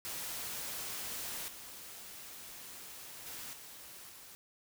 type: noise with level steps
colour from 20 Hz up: white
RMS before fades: -41 / -49 / -45 / -51 / -53 dBFS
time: 0.05-4.35 s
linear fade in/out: 0 ms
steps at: 1.48 / 3.26 / 3.53 / 4.09 s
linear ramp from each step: 2 ms
effects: none